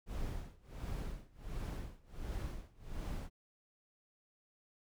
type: noise with tremolo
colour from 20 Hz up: brown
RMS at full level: -39 dBFS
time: 0.06-3.3 s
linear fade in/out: 50 ms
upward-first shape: sine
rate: 1.4 Hz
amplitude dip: 95%
effects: none